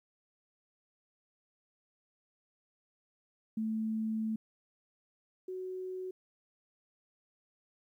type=tone pair in turn; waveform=sine; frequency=220 / 371.3 Hz; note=A3 / F#4; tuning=0 / +6 cents; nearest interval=major sixth; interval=906 cents; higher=second; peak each=-31 / -37 dBFS; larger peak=first; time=3.57-4.36 / 5.48-6.11 s; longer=first; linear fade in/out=5 ms; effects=12-bit